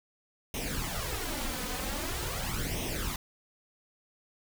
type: noise with flanger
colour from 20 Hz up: pink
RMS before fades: -34 dBFS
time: 0.54-3.16 s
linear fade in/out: 2 ms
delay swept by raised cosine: 0.33 to 4.03 ms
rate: 0.44 Hz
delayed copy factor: +0.7
effects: none